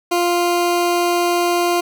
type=tone; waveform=20% pulse; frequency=349.2 Hz; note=F4; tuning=in tune; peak=-10 dBFS; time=0.11-1.81 s; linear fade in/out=10 ms; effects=none